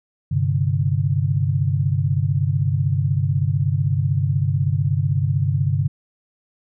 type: chord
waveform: sine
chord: G suspended fourth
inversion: none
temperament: equal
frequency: 98 / 130.81 / 146.83 Hz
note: G2 / C3 / D3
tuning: 0 / 0 / 0 cents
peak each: -21 dBFS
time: 0.31-5.88 s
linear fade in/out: 10 ms
effects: none